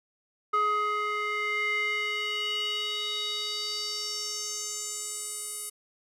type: tone with band-pass filter sweep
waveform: square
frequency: 419.7 Hz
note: G#4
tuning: 18 cents sharp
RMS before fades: -31 dBFS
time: 0.53-5.7 s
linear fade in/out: 10 ms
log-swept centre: 1300 to 10000 Hz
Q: 4.2
effects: none